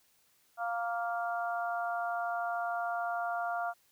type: harmonic tone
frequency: 233.1 Hz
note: A#3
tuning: in tune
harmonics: 3 / 4 / 5 / 6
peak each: -33 / -44 / -41 / -38 dBFS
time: 0.57-3.74 s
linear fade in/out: 50 ms
effects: white hiss -69 dBFS RMS until 3.91 s